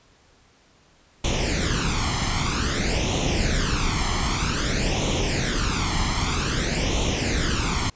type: noise with flanger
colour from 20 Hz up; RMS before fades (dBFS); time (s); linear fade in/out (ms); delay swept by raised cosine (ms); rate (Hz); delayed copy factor
pink; -23; 1.24-7.9; 5; 0.31 to 0.97; 0.52; +0.7
effects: pink hiss -57 dBFS RMS until 7.95 s + resampled to 16000 Hz